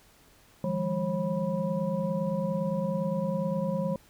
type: tone cluster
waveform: sine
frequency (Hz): 154.9 / 172.6 / 202.4 / 540 / 982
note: D#3 / F3 / G#3 / C#5 / B5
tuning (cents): -7 / -20 / -44 / -45 / -10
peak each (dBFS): -37 / -31 / -32 / -31 / -40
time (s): 0.64-3.96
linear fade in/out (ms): 2
effects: pink hiss -59 dBFS RMS until 4.09 s